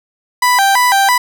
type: tone with vibrato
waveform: 30% pulse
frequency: 882 Hz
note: A5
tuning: 4 cents sharp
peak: -6 dBFS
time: 0.42-1.18 s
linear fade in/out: 5 ms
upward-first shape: square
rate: 3 Hz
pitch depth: 200 cents each way
effects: none